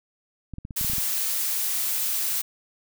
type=clicks; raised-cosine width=5 ms; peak=-23 dBFS; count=9; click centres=0.537 / 0.584 / 0.651 / 0.708 / 0.812 / 0.847 / 0.899 / 0.934 / 0.983 s
type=noise; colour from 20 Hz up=blue; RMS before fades=-26 dBFS; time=0.76-2.42 s; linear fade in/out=10 ms
effects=none